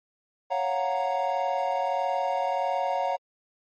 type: chord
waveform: triangle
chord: Gb major seventh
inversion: second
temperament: equal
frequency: 554.4 / 698.5 / 740 / 932.3 Hz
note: Db5 / F5 / Gb5 / Bb5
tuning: 0 / 0 / 0 / 0 cents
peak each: -28 / -29 / -27 / -28 dBFS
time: 0.5-3.17 s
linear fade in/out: 20 ms
effects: MP3 32 kbps